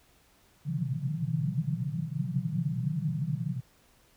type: band-pass noise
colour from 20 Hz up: white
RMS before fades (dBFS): -31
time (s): 0.65-3.61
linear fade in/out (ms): 10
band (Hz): 120 to 180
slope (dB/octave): 96
effects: pink hiss -63 dBFS RMS until 4.16 s